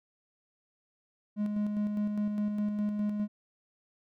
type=tone with tremolo; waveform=triangle; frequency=208.5 Hz; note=G#3; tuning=7 cents sharp; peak=-25 dBFS; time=1.36-3.28 s; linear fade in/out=50 ms; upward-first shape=square; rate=4.9 Hz; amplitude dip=35%; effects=none